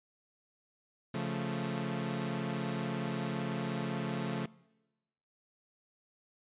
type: chord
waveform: sawtooth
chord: Db augmented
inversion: none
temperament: equal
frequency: 138.59 / 174.61 / 220 Hz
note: Db3 / F3 / A3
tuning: 0 / 0 / 0 cents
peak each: -34 dBFS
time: 1.14-4.46 s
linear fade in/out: 5 ms
effects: noise-tail reverb RT60 1.0 s tail -22 dB re dry + resampled to 8000 Hz